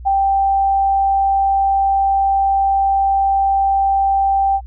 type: tone with ADSR envelope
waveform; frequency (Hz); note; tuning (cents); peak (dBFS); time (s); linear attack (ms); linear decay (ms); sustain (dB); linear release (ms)
sine; 784; G5; 0; -10; 0.05-4.61; 26; 3; -2; 58
effects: added 60 Hz sine -30 dBFS peak until 4.66 s